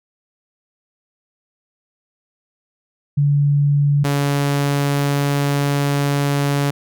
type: tone pair in turn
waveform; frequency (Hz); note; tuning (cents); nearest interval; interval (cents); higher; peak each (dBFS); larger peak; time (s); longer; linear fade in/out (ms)
sine / sawtooth; 143.7 / 142.13; D3 / C#3; -37 / +44; unison; 19; first; -12; neither; 3.17-4.04 / 4.04-6.71; second; 10
effects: none